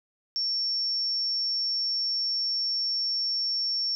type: tone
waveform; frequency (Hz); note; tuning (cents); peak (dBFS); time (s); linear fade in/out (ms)
sine; 5460; F8; -40; -25; 0.36-3.95; 0
effects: none